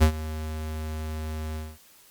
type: tone with ADSR envelope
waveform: square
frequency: 78 Hz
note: D#2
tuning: 5 cents sharp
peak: -13 dBFS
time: 0-1.78 s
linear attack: 26 ms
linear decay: 87 ms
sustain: -18 dB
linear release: 220 ms
effects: white hiss -55 dBFS RMS until 2.1 s + Opus 48 kbps